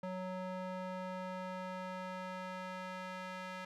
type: tone with band-pass filter sweep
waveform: square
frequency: 185 Hz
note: F#3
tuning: in tune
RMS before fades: -43 dBFS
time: 0.03-3.65 s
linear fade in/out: 5 ms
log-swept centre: 650 to 1600 Hz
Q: 0.87
effects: none